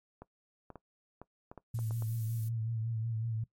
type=clicks; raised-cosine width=1 ms; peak=-32 dBFS; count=9; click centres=0.22 / 0.703 / 0.757 / 1.216 / 1.515 / 1.577 / 1.79 / 1.909 / 2.023 s
type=noise; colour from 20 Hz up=violet; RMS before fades=-50 dBFS; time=1.74-2.49 s; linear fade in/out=10 ms
type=tone with vibrato; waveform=sine; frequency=113.1 Hz; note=A2; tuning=48 cents sharp; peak=-32 dBFS; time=1.74-3.44 s; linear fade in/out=5 ms; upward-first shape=sine; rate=5.4 Hz; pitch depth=48 cents each way
effects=noise-tail reverb RT60 0.1 s tail -19 dB re dry + MP3 64 kbps